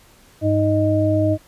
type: tone cluster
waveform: sine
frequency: 101 / 311.7 / 622 Hz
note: G#2 / D#4 / D#5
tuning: -48 / +3 / -1 cents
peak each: -19 dBFS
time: 0.41-1.38 s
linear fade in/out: 50 ms
effects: pink hiss -51 dBFS RMS until 1.47 s + resampled to 32000 Hz